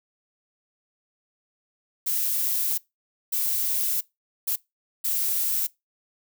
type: noise bursts at uneven times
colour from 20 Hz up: violet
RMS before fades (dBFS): -25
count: 4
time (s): 2.06-2.78 / 3.32-4.01 / 4.47-4.56 / 5.04-5.67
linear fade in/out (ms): 10
effects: noise-tail reverb RT60 0.2 s tail -22 dB re dry